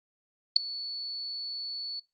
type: tone with ADSR envelope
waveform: sine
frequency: 4438 Hz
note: C#8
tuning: 1 cent sharp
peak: -11 dBFS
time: 0.56-2 s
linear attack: 3 ms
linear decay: 6 ms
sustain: -22 dB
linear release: 8 ms
effects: noise-tail reverb RT60 0.2 s tail -21 dB re dry + Opus 24 kbps